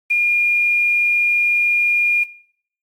sine tone with quantisation, 2418 Hz, D7, 50 cents sharp, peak -13 dBFS, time 0.1-2.24 s, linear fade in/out 10 ms, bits 7, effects noise-tail reverb RT60 0.6 s tail -19 dB re dry + AAC 64 kbps

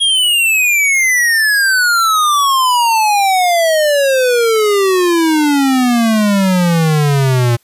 square exponential sweep, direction down, 3291 to 116.54 Hz, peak -10 dBFS, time 0-7.57 s, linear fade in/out 20 ms, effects white hiss -55 dBFS RMS until 7.63 s + resampled to 32000 Hz

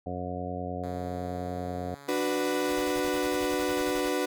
harmonic tone, 89.9 Hz, F#2, 49 cents flat, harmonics 1 / 2 / 3 / 4 / 5 / 6 / 7 / 8, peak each -38 / -39 / -39 / -45 / -41 / -40 / -42 / -38 dBFS, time 0.06-1.95 s, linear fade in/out 5 ms
5% pulse tone with pitch glide, 140.3 to 141.36 Hz, C#3 to C#3, +21 to +34 cents, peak -35 dBFS, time 0.83-2.85 s, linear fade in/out 5 ms, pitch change +13 cents, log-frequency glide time 1.57-2.27 s
35% pulse chord, B minor, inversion first, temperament equal, 293.7 / 370 / 493.9 Hz, D4 / F#4 / B4, 0 / 0 / 0 cents, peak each -29 dBFS, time 2.08-4.26 s, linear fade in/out 10 ms
pink noise with tremolo, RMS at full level -41 dBFS, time 2.68-4.13 s, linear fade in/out 10 ms, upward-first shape square, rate 11 Hz, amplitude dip 80%
effects none

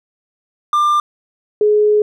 triangle / sine tone pair in turn, 1193 / 420.9 Hz, D6 / G#4, +27 / +23 cents, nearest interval octave + tritone, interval 1804 cents, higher first, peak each -9 dBFS, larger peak neither, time 0.73-1 / 1.61-2.02 s, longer second, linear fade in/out 2 ms, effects none

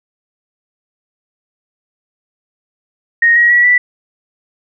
sine tone with pitch steps, 1864.7 / 1898.4 / 1932.7 / 1967.6 Hz, A#6 / A#6 / B6 / B6, 0 / +31 / -38 / -7 cents, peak -6 dBFS, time 3.22-3.78 s, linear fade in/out 5 ms, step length 140 ms, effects none

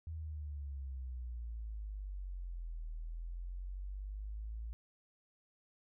sine exponential two-way sweep, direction down then up, 81.7 to 39.53 to 56.5 Hz, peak -40 dBFS, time 0.07-4.73 s, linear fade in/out 0 ms, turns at 2.89 s, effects none

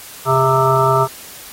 harmonic tone with a mistuned harmonic, 131.6 Hz, C3, 10 cents sharp, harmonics 1 / 3 / 5 / 7 / 9 / 10, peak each -18 / -18 / -18 / -18 / -18 / -18 dBFS, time 0.25-1.08 s, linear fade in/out 50 ms, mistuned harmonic 3, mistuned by +32 cents, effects white hiss -36 dBFS RMS until 1.52 s + AAC 48 kbps

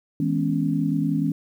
sine chord, C# minor seventh, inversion first, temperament equal with one note detuned, 160.68 / 207.7 / 246.9 / 277.2 Hz, E3 / G#3 / B3 / C#4, -44 / 0 / 0 / 0 cents, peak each -24 / -28 / -28 / -24 dBFS, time 0.2-1.32 s, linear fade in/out 2 ms, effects 9-bit

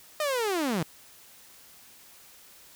sawtooth linear sweep, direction down, 622.3 to 146.83 Hz, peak -22 dBFS, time 0.2-0.83 s, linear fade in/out 2 ms, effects white hiss -53 dBFS RMS until 2.75 s

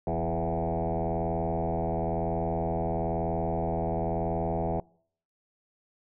sine tone with frequency modulation, 415.3 Hz, G#4, in tune, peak -25 dBFS, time 0.07-4.8 s, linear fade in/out 2 ms, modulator 81 Hz, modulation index 4.6, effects noise-tail reverb RT60 0.6 s tail -26 dB re dry + tanh soft clip ceiling -21 dBFS

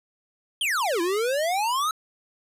square exponential two-way sweep, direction down then up, 3322 to 329.6 to 1325 Hz, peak -23 dBFS, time 0.61-1.91 s, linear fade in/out 2 ms, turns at 1.01 s, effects resampled to 32000 Hz + 9-bit

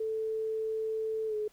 sine tone with pitch glide, 440 to 424.5 Hz, A4 to G#4, 0 to +38 cents, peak -30 dBFS, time 0-1.48 s, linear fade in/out 5 ms, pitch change -62 cents, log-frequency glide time 1.27-1.35 s, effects pink hiss -64 dBFS RMS until 1.52 s

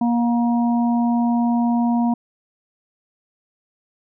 harmonic tone, 237 Hz, A#3, 29 cents sharp, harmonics 1 / 3 / 4, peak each -16 / -26 / -28 dBFS, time 0.01-2.14 s, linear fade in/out 5 ms, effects none

